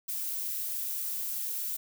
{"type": "noise", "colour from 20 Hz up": "violet", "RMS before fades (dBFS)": -34, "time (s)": [0.08, 1.77], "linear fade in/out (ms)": 10, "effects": []}